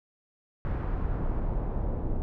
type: noise with low-pass filter sweep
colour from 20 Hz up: brown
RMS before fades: -29 dBFS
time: 0.65-2.22 s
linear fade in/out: 0 ms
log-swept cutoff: 1500 to 680 Hz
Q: 1.1
effects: none